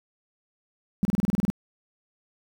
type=tone bursts; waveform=sine; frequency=196 Hz; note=G3; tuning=in tune; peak=-18 dBFS; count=10; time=1.03-1.501 s; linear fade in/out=0 ms; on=21 ms; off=29 ms; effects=9-bit